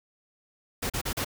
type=noise bursts; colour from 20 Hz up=pink; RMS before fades=-30 dBFS; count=4; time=0.82-1.247 s; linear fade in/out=10 ms; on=79 ms; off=37 ms; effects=none